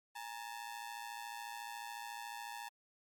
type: ring-modulated tone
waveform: sawtooth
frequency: 880 Hz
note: A5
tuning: in tune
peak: -37 dBFS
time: 0.15-2.69 s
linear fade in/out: 10 ms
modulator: 57 Hz
effects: MP3 96 kbps